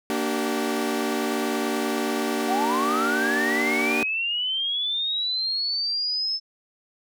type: chord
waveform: sawtooth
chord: G minor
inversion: first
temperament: equal with one note detuned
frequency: 233.1 / 293.7 / 383 Hz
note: Bb3 / D4 / G4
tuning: 0 / 0 / -40 cents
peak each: -24 dBFS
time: 0.1-4.03 s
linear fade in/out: 0 ms
type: linear sweep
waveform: sine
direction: up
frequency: 684 to 5274 Hz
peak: -23 dBFS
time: 2.46-6.4 s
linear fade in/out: 50 ms
effects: none